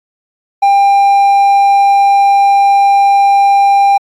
triangle tone, 797 Hz, G5, 28 cents sharp, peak -3 dBFS, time 0.62-3.98 s, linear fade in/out 10 ms, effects AAC 64 kbps

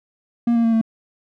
triangle tone with pitch steps, 235.8 / 231.9 / 228 / 224.2 Hz, A#3 / A#3 / A#3 / A3, +20 / -9 / -38 / +33 cents, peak -12 dBFS, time 0.47-0.814 s, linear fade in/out 5 ms, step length 86 ms, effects none

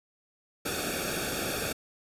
pink noise with comb filter, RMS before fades -32 dBFS, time 0.65-1.73 s, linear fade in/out 10 ms, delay 0.99 ms, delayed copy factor -0.9, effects resampled to 32000 Hz

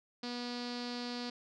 sawtooth tone with low-pass filter, 243 Hz, B3, 28 cents flat, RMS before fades -40 dBFS, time 0.23-1.3 s, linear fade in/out 5 ms, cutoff 4600 Hz, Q 5.9, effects none

